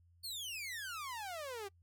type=exponential sweep; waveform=sawtooth; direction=down; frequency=4518 to 379.8 Hz; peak=-38 dBFS; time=0.23-1.69 s; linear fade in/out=20 ms; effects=noise-tail reverb RT60 0.1 s tail -24 dB re dry + added 86 Hz sine -64 dBFS peak until 1.82 s